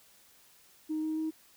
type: tone with pitch steps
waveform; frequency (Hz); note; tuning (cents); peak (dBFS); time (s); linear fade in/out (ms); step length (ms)
sine; 311.1 / 313.6 / 316.2; D#4 / D#4 / D#4; 0 / +14 / +28; -29; 0.89-1.31; 20; 140
effects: tanh soft clip ceiling -26 dBFS + white hiss -61 dBFS RMS until 1.56 s